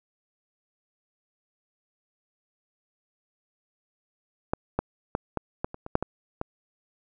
clicks, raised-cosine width 1 ms, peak -10 / -10 / -11 / -13 / -13 / -24 / -23 / -6 / -14 / -15 dBFS, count 10, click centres 4.535 / 4.79 / 5.151 / 5.373 / 5.645 / 5.744 / 5.864 / 5.954 / 6.026 / 6.414 s, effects none

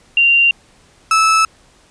sine / 35% pulse tone pair in turn, 2772 / 1308.2 Hz, F7 / E6, -14 / -14 cents, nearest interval octave + minor second, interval 1300 cents, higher first, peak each -8 dBFS, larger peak neither, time 0.17-0.51 / 1.11-1.45 s, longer neither, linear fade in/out 2 ms, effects pink hiss -50 dBFS RMS until 1.9 s + resampled to 22050 Hz

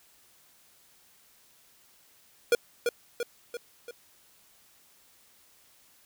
square tone with echo, 478 Hz, A#4, 43 cents sharp, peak -19 dBFS, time 2.52-2.55 s, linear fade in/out 2 ms, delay 340 ms, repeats 4, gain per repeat -5 dB, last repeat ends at 3.91 s, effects white hiss -61 dBFS RMS until 6.05 s

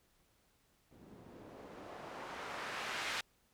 blue noise with low-pass filter sweep, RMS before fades -45 dBFS, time 0.91-3.21 s, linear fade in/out 5 ms, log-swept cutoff 210 to 2500 Hz, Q 0.86, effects pink hiss -73 dBFS RMS until 3.53 s

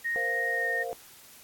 sine tone with pitch glide, 1864.7 to 1844.3 Hz, A#6 to A#6, 0 to -19 cents, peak -27 dBFS, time 0.04-0.84 s, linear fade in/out 20 ms, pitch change -19 cents, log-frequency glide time 0.5-0.66 s
sine chord, Bb suspended second, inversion none, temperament equal, 466.2 / 523.3 / 698.5 Hz, Bb4 / C5 / F5, 0 / 0 / 0 cents, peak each -36 dBFS, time 0.16-0.93 s, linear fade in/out 0 ms
effects white hiss -52 dBFS RMS until 1.43 s + AAC 64 kbps

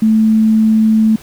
sine tone, 219.3 Hz, A3, 6 cents flat, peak -7 dBFS, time 0.02-1.16 s, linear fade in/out 5 ms, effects pink hiss -39 dBFS RMS until 1.22 s

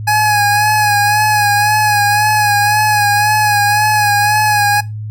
25% pulse tone with vibrato, 835 Hz, G#5, 9 cents sharp, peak -6 dBFS, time 0.07-4.81 s, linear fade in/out 10 ms, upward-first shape sine, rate 1.9 Hz, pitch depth 35 cents each way, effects noise-tail reverb RT60 0.2 s tail -18 dB re dry + added 107 Hz sine -21 dBFS peak until 5.1 s

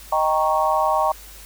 sine chord, Eb dominant seventh, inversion none, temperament equal with one note detuned, 622.3 / 784 / 932.3 / 1102.3 Hz, Eb5 / G5 / Bb5 / Db6, 0 / 0 / 0 / -10 cents, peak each -22 dBFS, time 0.12-1.12 s, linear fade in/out 5 ms, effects added 50 Hz sine -43 dBFS peak until 1.45 s + white hiss -43 dBFS RMS until 1.45 s

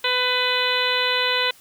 harmonic tone, 500 Hz, B4, 21 cents sharp, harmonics 1 / 2 / 3 / 4 / 5 / 6 / 7 / 8, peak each -27 / -27 / -27 / -27 / -27 / -27 / -27 / -27 dBFS, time 0.04-1.51 s, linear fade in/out 5 ms, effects white hiss -51 dBFS RMS until 1.6 s

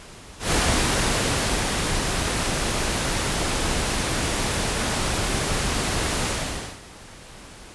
pink noise with ADSR envelope, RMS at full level -20 dBFS, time 0.39-6.82 s, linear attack 130 ms, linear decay 1300 ms, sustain -4 dB, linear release 550 ms, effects pink hiss -43 dBFS RMS until 7.74 s + resampled to 24000 Hz

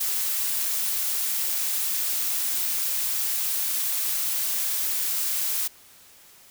blue noise, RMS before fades -26 dBFS, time 0-5.68 s, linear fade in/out 10 ms, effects white hiss -52 dBFS RMS until 6.5 s

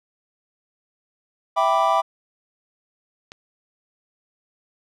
triangle chord, E minor seventh, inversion none, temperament equal, 659.3 / 784 / 987.8 / 1174.7 Hz, E5 / G5 / B5 / D6, 0 / 0 / 0 / 0 cents, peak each -20 dBFS, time 1.56-2.02 s, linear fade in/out 20 ms
click, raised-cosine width 0.2 ms, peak -21 dBFS, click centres 3.319 s
effects none

